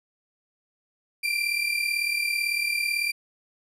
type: tone pair together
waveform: 35% pulse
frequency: 2349 / 2387 Hz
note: D7 / D7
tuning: 0 / +28 cents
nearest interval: unison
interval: 28 cents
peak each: -25 dBFS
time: 1.23-3.12 s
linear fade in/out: 10 ms
effects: resampled to 32000 Hz